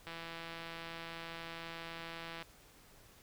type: click train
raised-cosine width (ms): 0.3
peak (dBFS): -29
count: 392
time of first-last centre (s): 0.07-2.425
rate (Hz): 166
effects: pink hiss -61 dBFS RMS until 3.22 s